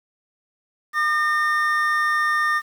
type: tone pair together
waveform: triangle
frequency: 1210 / 1824 Hz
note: D#6 / A#6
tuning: -49 / -38 cents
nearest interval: perfect fifth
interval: 711 cents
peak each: -19 dBFS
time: 0.93-2.62 s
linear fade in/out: 50 ms
effects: 8-bit